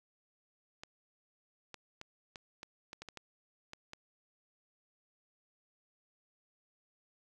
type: clicks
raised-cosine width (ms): 0.2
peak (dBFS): -28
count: 11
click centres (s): 0.835 / 1.743 / 2.014 / 2.358 / 2.631 / 2.931 / 3.02 / 3.087 / 3.173 / 3.734 / 3.934
effects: 11-bit